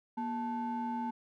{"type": "ring-modulated tone", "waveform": "triangle", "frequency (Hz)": 320, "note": "D#4", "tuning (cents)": 49, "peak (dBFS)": -28, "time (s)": [0.17, 1.11], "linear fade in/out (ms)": 10, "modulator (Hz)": 558, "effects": []}